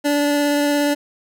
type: tone with vibrato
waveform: 25% pulse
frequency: 290 Hz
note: D4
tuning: 22 cents flat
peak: -12 dBFS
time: 0.04-0.95 s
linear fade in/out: 20 ms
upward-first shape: triangle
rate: 17 Hz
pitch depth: 12 cents each way
effects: none